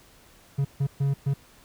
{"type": "tone bursts at uneven times", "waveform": "triangle", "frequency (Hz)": 138.9, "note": "C#3", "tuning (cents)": 4, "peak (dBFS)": -19, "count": 4, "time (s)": [[0.58, 0.65], [0.8, 0.87], [1, 1.14], [1.26, 1.34]], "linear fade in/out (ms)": 10, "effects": ["pink hiss -55 dBFS RMS until 1.64 s"]}